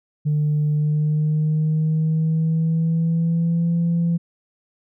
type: tone with pitch glide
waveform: sine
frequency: 150 to 169.34 Hz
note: D3 to E3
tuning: +37 to +47 cents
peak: -15 dBFS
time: 0.25-4.18 s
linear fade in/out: 20 ms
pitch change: +210 cents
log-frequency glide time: 0.76-3.73 s
effects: tanh soft clip ceiling -14 dBFS